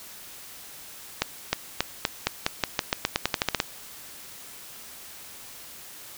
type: accelerating click train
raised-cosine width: 0.2 ms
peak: -4 dBFS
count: 17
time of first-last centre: 1.22-3.601 s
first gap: 310 ms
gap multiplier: 0.89
effects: white hiss -44 dBFS RMS until 6.17 s